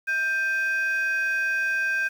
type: tone pair together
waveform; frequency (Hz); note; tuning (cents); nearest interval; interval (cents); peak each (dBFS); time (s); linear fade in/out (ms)
sine; 1574.9 / 2500; G6 / D#7; +8 / +8; minor sixth; 800; -21 / -28; 0.07-2.09; 20
effects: tanh soft clip ceiling -19 dBFS + 8-bit